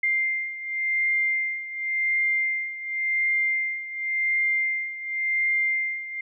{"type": "beating tone pair", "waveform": "sine", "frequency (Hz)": [2100, 2100.91], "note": ["C7", "C7"], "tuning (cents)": [6, 7], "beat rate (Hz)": 0.91, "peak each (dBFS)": [-28, -24], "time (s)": [0.03, 6.21], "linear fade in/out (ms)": 5, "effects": []}